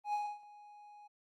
triangle tone with ADSR envelope, 830.6 Hz, G#5, in tune, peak -29 dBFS, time 0.04-1.08 s, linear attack 94 ms, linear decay 250 ms, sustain -22 dB, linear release 15 ms, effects Opus 32 kbps

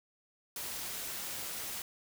white noise, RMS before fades -40 dBFS, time 0.56-1.82 s, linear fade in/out 2 ms, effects none

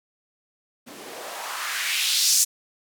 blue noise with band-pass filter sweep, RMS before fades -25 dBFS, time 0.86-2.45 s, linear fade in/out 20 ms, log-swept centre 250 to 7100 Hz, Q 2.1, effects none

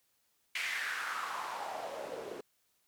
white noise with band-pass filter sweep, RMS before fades -39 dBFS, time 0.55-2.41 s, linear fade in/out 5 ms, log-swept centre 2300 to 390 Hz, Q 3.8, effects white hiss -75 dBFS RMS until 2.87 s

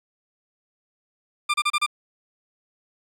20% pulse tone bursts, 1193 Hz, D6, 27 cents sharp, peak -14 dBFS, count 5, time 1.49-1.864 s, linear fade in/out 10 ms, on 50 ms, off 31 ms, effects low-pass 9000 Hz 12 dB/octave + 9-bit

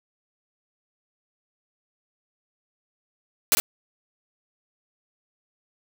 white noise with echo, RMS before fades -18 dBFS, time 3.52-3.55 s, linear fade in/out 0 ms, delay 50 ms, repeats 1, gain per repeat -5 dB, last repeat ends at 3.6 s, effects none

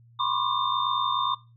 sine tone cluster, 987 / 1049 / 1096 / 1186 / 3620 Hz, B5 / C6 / C#6 / D6 / A7, -1 / +4 / -20 / +17 / +48 cents, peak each -30 dBFS, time 0.19-1.35 s, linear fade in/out 10 ms, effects noise-tail reverb RT60 0.3 s tail -20 dB re dry + added 117 Hz sine -52 dBFS peak until 1.56 s

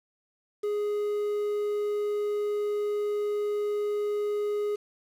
triangle tone with quantisation, 415.3 Hz, G#4, in tune, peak -24 dBFS, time 0.63-4.76 s, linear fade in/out 10 ms, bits 8, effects low-pass 9000 Hz 12 dB/octave

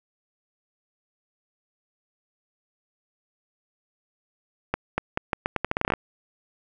accelerating click train, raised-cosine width 0.5 ms, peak -8 dBFS, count 15, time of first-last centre 4.74-5.937 s, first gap 240 ms, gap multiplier 0.81, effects none

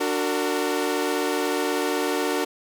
sawtooth chord, D augmented, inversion none, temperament equal with one note detuned, 293.7 / 370 / 457.9 Hz, D4 / F#4 / A#4, 0 / 0 / -31 cents, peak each -23 dBFS, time 0-2.45 s, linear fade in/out 10 ms, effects none

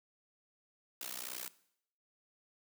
white noise with amplitude modulation, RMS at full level -39 dBFS, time 1.01-1.48 s, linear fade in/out 2 ms, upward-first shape sine, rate 62.4 Hz, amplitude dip 100%, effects noise-tail reverb RT60 0.7 s tail -19 dB re dry + high-pass 200 Hz 12 dB/octave

